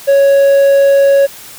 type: tone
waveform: triangle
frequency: 555 Hz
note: C#5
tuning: 2 cents sharp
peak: -3 dBFS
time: 0.07-1.27 s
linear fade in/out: 20 ms
effects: white hiss -33 dBFS RMS until 1.58 s